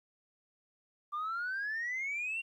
sine exponential sweep, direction up, 1174.7 to 2784 Hz, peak -32 dBFS, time 1.12-2.42 s, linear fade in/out 20 ms, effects tanh soft clip ceiling -31 dBFS + 12-bit

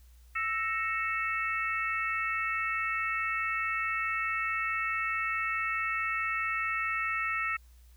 harmonic tone with a mistuned harmonic, 440 Hz, A4, in tune, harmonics 3 / 4 / 5 / 6, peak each -33 / -34 / -35 / -36 dBFS, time 0.35-7.57 s, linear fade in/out 10 ms, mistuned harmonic 4, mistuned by +100 cents, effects added 60 Hz sine -53 dBFS peak until 7.96 s + white hiss -67 dBFS RMS until 7.96 s

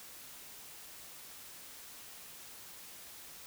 silence, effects white hiss -51 dBFS RMS until 3.46 s

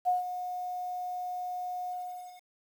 sine tone with ADSR envelope, 724 Hz, F#5, 38 cents flat, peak -22 dBFS, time 0.05-2.44 s, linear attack 31 ms, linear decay 150 ms, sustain -11 dB, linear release 530 ms, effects 9-bit

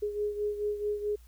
sine beating tone pair, 415.3 / 419.9 Hz, G#4 / G#4, 0 / +19 cents, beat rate 4.6 Hz, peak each -30 / -36 dBFS, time 0.02-1.16 s, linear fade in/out 10 ms, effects added 58 Hz sine -51 dBFS peak until 1.27 s + white hiss -65 dBFS RMS until 1.27 s

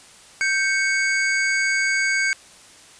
square tone pair together, 1564.5 / 2217 Hz, G6 / C#7, -4 / 0 cents, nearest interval tritone, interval 604 cents, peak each -22 dBFS, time 0.41-2.33 s, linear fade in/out 0 ms, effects white hiss -47 dBFS RMS until 2.99 s + resampled to 22050 Hz

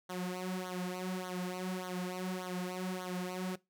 sawtooth tone with flanger, 182.9 Hz, F#3, 20 cents flat, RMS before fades -38 dBFS, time 0.09-3.56 s, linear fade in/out 10 ms, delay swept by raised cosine 0.39 to 4.89 ms, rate 1.7 Hz, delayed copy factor -0.85, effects noise-tail reverb RT60 0.2 s tail -21 dB re dry

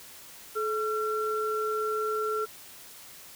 sine tone pair together, 430.4 / 1360 Hz, A4 / F6, -38 / -46 cents, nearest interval octave + minor sixth, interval 1992 cents, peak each -29 / -30 dBFS, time 0.55-2.46 s, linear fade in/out 20 ms, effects white hiss -48 dBFS RMS until 3.35 s

